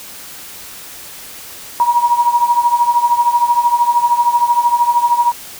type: tone with tremolo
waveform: sine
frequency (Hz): 955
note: A#5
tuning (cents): +42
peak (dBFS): -6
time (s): 1.8-5.32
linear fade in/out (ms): 0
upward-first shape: triangle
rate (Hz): 13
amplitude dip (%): 85
effects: white hiss -33 dBFS RMS until 5.59 s